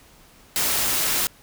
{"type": "noise with amplitude modulation", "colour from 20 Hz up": "white", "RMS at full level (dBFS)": -20, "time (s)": [0.56, 1.27], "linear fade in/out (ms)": 0, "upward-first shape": "sine", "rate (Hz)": 300, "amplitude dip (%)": 50, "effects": ["pink hiss -52 dBFS RMS until 1.42 s"]}